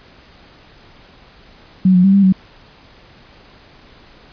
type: tone with pitch steps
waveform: sine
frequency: 186.6 / 180.5 / 194.2 / 198.1 / 188.5 Hz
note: F#3 / F#3 / G3 / G3 / F#3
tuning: +15 / -43 / -16 / +18 / +32 cents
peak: -7 dBFS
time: 1.85-2.325 s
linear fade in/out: 5 ms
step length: 95 ms
effects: pink hiss -45 dBFS RMS until 4.32 s + resampled to 11025 Hz